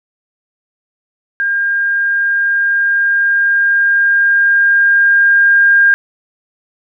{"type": "tone with level ramp", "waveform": "sine", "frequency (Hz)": 1608, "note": "G6", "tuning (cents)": 44, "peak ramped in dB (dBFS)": [-12, -5], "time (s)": [1.4, 5.94], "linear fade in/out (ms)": 0, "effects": []}